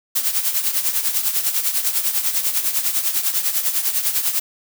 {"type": "noise with tremolo", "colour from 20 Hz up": "blue", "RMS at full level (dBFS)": -17, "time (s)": [0.15, 4.4], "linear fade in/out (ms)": 10, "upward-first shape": "triangle", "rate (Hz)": 10, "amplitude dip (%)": 75, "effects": []}